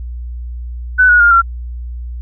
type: tone with pitch steps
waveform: sine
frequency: 1500 / 1454.8 / 1410.9 / 1368.4 Hz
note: F#6 / F#6 / F6 / F6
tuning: +23 / -30 / +17 / -36 cents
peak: -5 dBFS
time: 0.98-1.42 s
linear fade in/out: 20 ms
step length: 110 ms
effects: added 60 Hz sine -22 dBFS peak until 2.21 s